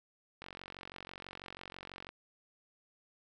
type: click train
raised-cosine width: 0.3 ms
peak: -29 dBFS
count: 78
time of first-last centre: 0.42-2.09 s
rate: 46.1 Hz
effects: none